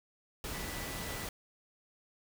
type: tone in noise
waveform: sine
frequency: 1975.5 Hz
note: B6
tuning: in tune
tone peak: -48 dBFS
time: 0.53-1.25 s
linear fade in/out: 2 ms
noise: pink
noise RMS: -40 dBFS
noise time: 0.44-1.29 s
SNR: -11 dB
effects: none